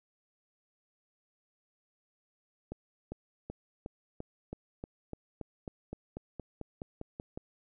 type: accelerating click train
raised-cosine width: 2 ms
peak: -26 dBFS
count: 18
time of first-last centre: 2.72-7.375 s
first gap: 400 ms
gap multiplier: 0.95
effects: none